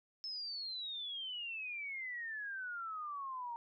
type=exponential sweep; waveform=sine; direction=down; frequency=5274 to 925 Hz; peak=-40 dBFS; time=0.24-3.56 s; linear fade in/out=0 ms; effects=none